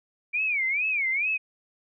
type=tone with vibrato; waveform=sine; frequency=2315 Hz; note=D7; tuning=25 cents flat; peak=-23 dBFS; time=0.33-1.38 s; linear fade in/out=20 ms; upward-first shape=sine; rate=2.3 Hz; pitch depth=200 cents each way; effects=none

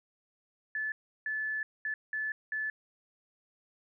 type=tone bursts at uneven times; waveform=sine; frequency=1735 Hz; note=A6; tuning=25 cents flat; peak=-31 dBFS; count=5; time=0.75-0.92 / 1.26-1.63 / 1.85-1.94 / 2.13-2.32 / 2.52-2.7 s; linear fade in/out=2 ms; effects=none

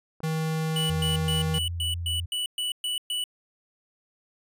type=click; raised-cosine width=1 ms; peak=-29 dBFS; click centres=0.204 s
type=tone; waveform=square; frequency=159 Hz; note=D#3; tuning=38 cents sharp; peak=-26 dBFS; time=0.23-1.59 s; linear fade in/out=10 ms
type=tone bursts; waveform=square; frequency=2960 Hz; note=F#7; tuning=in tune; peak=-27 dBFS; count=10; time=0.76-3.24 s; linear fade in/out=2 ms; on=140 ms; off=120 ms
type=tone with vibrato; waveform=sine; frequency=84.8 Hz; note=E2; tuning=50 cents sharp; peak=-29 dBFS; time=0.89-2.26 s; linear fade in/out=10 ms; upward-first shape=sine; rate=3.9 Hz; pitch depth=27 cents each way
effects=resampled to 32000 Hz

